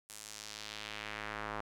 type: tone with band-pass filter sweep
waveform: square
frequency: 53.2 Hz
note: G#1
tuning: 42 cents sharp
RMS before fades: -44 dBFS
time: 0.09-1.61 s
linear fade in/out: 5 ms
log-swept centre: 9300 to 1100 Hz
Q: 1.3
effects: none